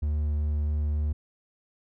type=tone; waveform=triangle; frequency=74.7 Hz; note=D2; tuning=30 cents sharp; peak=-22 dBFS; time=0.02-1.13 s; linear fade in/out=10 ms; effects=none